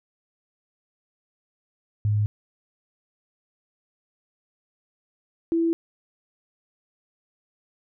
sine tone pair in turn, 104.9 / 332.1 Hz, G#2 / E4, +18 / +13 cents, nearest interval octave + minor sixth, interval 1995 cents, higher second, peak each -19 / -19 dBFS, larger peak neither, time 2.05-2.26 / 5.52-5.73 s, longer neither, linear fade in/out 0 ms, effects none

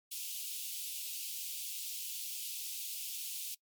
white high-pass noise, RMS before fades -41 dBFS, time 0.11-3.55 s, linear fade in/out 10 ms, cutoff 2600 Hz, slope 48 dB/octave, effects noise-tail reverb RT60 0.1 s tail -23 dB re dry + MP3 96 kbps

